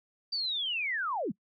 sine linear sweep, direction down, 4699 to 146.2 Hz, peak -29 dBFS, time 0.32-1.32 s, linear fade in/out 10 ms, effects noise-tail reverb RT60 0.1 s tail -25 dB re dry + MP3 64 kbps

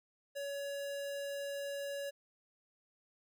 square tone, 563 Hz, C#5, 27 cents sharp, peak -39 dBFS, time 0.35-2.11 s, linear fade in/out 20 ms, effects none

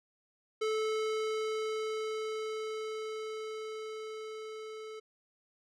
square tone with level ramp, 435.7 Hz, A4, 17 cents flat, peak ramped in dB -30 to -43 dBFS, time 0.61-5 s, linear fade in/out 10 ms, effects low-pass 6000 Hz 12 dB/octave

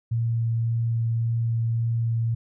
sine tone with vibrato, 115.3 Hz, A#2, 19 cents flat, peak -21 dBFS, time 0.11-2.35 s, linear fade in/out 10 ms, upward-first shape sine, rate 1.8 Hz, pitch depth 8 cents each way, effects none

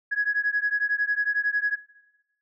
sine beating tone pair, 1666 / 1677 Hz, G#6 / G#6, +5 / +16 cents, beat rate 11 Hz, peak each -24 dBFS, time 0.11-1.76 s, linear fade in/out 20 ms, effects noise-tail reverb RT60 1.0 s tail -17 dB re dry + tanh soft clip ceiling -14 dBFS

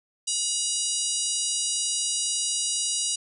harmonic tone, 962 Hz, B5, 46 cents flat, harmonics 3 / 4 / 5 / 6 / 7 / 8 / 9 / 10, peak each -34 / -34 / -33 / -32 / -33 / -32 / -34 / -32 dBFS, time 0.27-3.16 s, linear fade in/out 10 ms, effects none

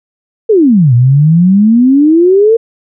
sine exponential two-way sweep, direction down then up, 466.2 to 117.3 to 466.2 Hz, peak -3 dBFS, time 0.49-2.57 s, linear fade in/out 10 ms, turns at 0.94 s, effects none

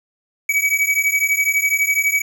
square beating tone pair, 2268 / 2280 Hz, C#7 / C#7, +39 / +48 cents, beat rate 12 Hz, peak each -19 dBFS, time 0.49-2.22 s, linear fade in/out 5 ms, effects none

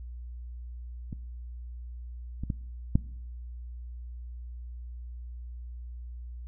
clicks, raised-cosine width 5 ms, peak -23 / -22 / -17 / -9 dBFS, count 4, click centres 1.128 / 2.436 / 2.502 / 2.955 s, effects noise-tail reverb RT60 0.8 s tail -22 dB re dry + added 60 Hz sine -38 dBFS peak until 6.47 s

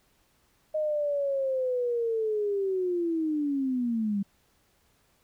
sine linear sweep, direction down, 622.3 to 194.8 Hz, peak -25 dBFS, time 0.74-4.23 s, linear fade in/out 10 ms, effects pink hiss -67 dBFS RMS until 5.23 s

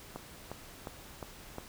click train, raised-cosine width 1 ms, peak -25 dBFS, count 5, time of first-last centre 0.16-1.583 s, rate 2.81 Hz, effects pink hiss -51 dBFS RMS until 1.68 s

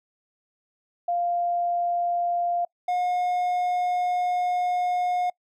sine / triangle tone pair in turn, 698 / 718.9 Hz, F5 / F5, -1 / +50 cents, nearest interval minor second, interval 51 cents, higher second, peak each -22 / -20 dBFS, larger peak second, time 1.08-2.65 / 2.88-5.3 s, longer second, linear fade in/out 5 ms, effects noise-tail reverb RT60 0.1 s tail -25 dB re dry

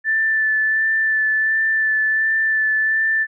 sine tone with vibrato, 1760 Hz, A6, in tune, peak -15 dBFS, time 0.04-3.27 s, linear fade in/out 50 ms, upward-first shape sine, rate 1.4 Hz, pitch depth 15 cents each way, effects none

